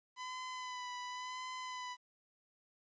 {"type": "tone with vibrato", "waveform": "sawtooth", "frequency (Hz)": 1004, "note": "B5", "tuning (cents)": 28, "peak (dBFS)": -38, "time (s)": [0.16, 1.97], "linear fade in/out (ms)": 50, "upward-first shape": "sine", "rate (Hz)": 0.93, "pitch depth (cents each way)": 26, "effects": ["resampled to 16000 Hz", "12-bit"]}